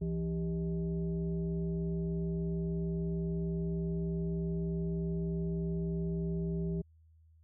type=tone with frequency modulation; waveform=sine; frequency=166.7 Hz; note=E3; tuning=20 cents sharp; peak=-31 dBFS; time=0.01-6.82 s; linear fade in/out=10 ms; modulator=230 Hz; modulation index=0.81; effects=added 80 Hz sine -59 dBFS peak until 7.43 s